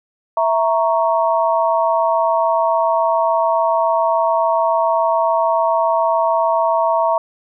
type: chord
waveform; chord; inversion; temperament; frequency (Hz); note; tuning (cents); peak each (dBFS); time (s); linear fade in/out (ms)
sine; A# diminished; second; equal; 659.3 / 932.3 / 1108.7; E5 / A#5 / C#6; 0 / 0 / 0; -16 / -17 / -21; 0.37-7.18; 2
effects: none